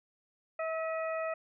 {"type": "harmonic tone with a mistuned harmonic", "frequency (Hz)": 645, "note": "E5", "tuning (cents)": -38, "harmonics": [1, 2, 3, 4], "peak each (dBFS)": [-33, -39, -43, -45], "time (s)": [0.59, 1.34], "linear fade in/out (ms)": 5, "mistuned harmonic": 4, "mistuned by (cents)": -56, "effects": []}